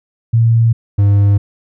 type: tone pair in turn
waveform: sine / triangle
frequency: 115 / 100.98 Hz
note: A#2 / G#2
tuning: -23 / -48 cents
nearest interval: major second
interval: 225 cents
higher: first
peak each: -7 / -5 dBFS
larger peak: second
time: 0.33-0.73 / 0.98-1.38 s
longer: neither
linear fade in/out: 10 ms
effects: none